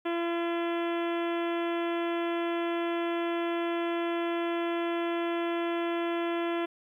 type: harmonic tone with a mistuned harmonic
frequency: 340 Hz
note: F4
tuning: 46 cents flat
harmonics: 1 / 2 / 3 / 4 / 5 / 6 / 7 / 8 / 9 / 10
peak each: -29 / -35 / -39 / -41 / -43 / -45 / -46 / -47 / -48 / -49 dBFS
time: 0.05-6.66 s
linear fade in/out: 10 ms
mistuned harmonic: 8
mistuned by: -20 cents
effects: 11-bit